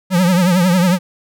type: tone with vibrato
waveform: square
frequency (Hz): 180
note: F#3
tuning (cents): -47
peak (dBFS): -11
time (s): 0.1-0.99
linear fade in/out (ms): 50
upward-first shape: triangle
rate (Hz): 11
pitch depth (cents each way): 120
effects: none